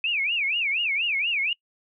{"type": "tone with vibrato", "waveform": "sine", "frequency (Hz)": 2489, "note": "D#7", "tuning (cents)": 0, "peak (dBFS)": -22, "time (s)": [0.04, 1.53], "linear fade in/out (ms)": 2, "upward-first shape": "sine", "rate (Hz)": 4.2, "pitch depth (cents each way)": 250, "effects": ["noise-tail reverb RT60 0.1 s tail -24 dB re dry"]}